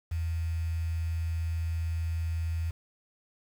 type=tone with quantisation; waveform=sine; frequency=82.41 Hz; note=E2; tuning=in tune; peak=-28 dBFS; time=0.11-2.71 s; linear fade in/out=10 ms; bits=8; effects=none